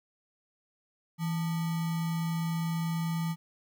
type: tone with sample-and-hold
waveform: sine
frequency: 164.81 Hz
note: E3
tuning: in tune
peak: -28 dBFS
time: 1.18-3.36 s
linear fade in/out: 50 ms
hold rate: 1050 Hz
effects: none